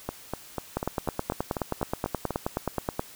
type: two click trains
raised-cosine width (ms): 1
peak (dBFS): -12 / -15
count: 22 / 10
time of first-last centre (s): 0.77-2.995 / 0.09-2.307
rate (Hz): 9.44 / 4.06
effects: white hiss -48 dBFS RMS until 3.15 s